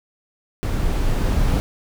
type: noise with level ramp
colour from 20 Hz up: brown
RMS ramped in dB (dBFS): -21 to -17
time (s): 0.63-1.6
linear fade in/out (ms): 0
effects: none